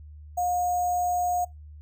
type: tone with sample-and-hold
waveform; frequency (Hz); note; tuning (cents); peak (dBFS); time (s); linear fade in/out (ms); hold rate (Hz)
sine; 714; F5; +38; -23; 0.37-1.45; 10; 7350
effects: noise-tail reverb RT60 0.2 s tail -23 dB re dry + added 75 Hz sine -42 dBFS peak until 1.81 s